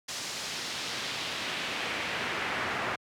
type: noise with band-pass filter sweep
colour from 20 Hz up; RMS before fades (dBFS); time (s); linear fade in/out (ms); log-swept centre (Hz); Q
brown; -34; 0.08-2.96; 10; 5900 to 1700; 1.2
effects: high-pass 100 Hz 12 dB/octave